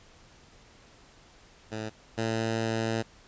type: tone pair in turn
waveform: 10% pulse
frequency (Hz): 109.3 / 112.63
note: A2 / A2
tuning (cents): -11 / +41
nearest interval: minor second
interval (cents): 52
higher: second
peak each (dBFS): -25 / -19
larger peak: second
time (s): 1.71-1.9 / 2.17-3.03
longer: second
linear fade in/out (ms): 20
effects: pink hiss -56 dBFS RMS until 3.27 s + resampled to 16000 Hz